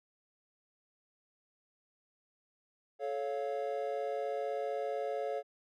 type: chord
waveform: triangle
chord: A augmented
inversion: none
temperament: equal with one note detuned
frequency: 434.2 / 554.4 / 698.5 Hz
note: A4 / C#5 / E#5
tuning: -23 / 0 / 0 cents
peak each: -36 / -35 / -37 dBFS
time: 2.99-5.43 s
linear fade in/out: 50 ms
effects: none